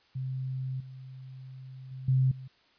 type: tone with level steps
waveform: sine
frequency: 130.81 Hz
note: C3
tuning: in tune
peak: -31 / -42 / -38 / -21 / -40 dBFS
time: 0.15-2.48 s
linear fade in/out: 10 ms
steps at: 0.8 / 1.91 / 2.08 / 2.31 s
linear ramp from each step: 5 ms
effects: white hiss -64 dBFS RMS until 2.78 s + resampled to 11025 Hz